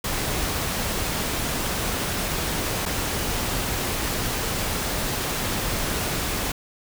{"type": "noise with dropouts", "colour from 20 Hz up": "pink", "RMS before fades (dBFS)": -26, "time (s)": [0.04, 6.52], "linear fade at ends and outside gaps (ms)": 5, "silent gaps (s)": [2.855, 2.859], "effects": []}